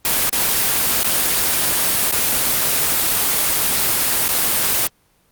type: noise with dropouts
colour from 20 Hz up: white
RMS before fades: -17 dBFS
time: 0.05-4.87 s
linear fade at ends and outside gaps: 1 ms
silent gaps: 0.294-0.328 / 1.032-1.044 / 2.113-2.123 / 4.282-4.289 s
effects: pink hiss -59 dBFS RMS until 5.31 s + Opus 24 kbps